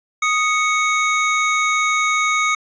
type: tone pair together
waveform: square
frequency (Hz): 1245.8 / 2217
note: D#6 / C#7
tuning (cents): +2 / 0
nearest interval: minor seventh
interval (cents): 998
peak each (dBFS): -19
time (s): 0.22-2.55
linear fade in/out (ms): 5
effects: resampled to 16000 Hz